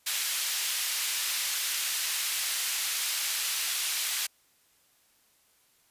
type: high-pass noise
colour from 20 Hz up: pink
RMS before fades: -30 dBFS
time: 0.06-4.27 s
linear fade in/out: 10 ms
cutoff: 2500 Hz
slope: 12 dB/octave
effects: white hiss -66 dBFS RMS until 5.9 s + resampled to 32000 Hz